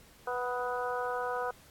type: harmonic tone with a mistuned harmonic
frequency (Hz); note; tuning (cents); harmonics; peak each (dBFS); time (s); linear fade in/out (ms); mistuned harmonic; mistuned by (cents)
246.9; B3; 0; 2 / 3 / 4 / 5 / 6; -35 / -37 / -38 / -39 / -40; 0.27-1.51; 5; 5; +22
effects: pink hiss -58 dBFS RMS until 1.7 s + AAC 64 kbps